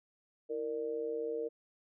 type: tone with amplitude modulation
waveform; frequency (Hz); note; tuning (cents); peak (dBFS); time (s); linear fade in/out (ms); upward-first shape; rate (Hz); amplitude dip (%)
sine; 463.1; A#4; -11; -30; 0.49-1.49; 20; sine; 136; 80
effects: none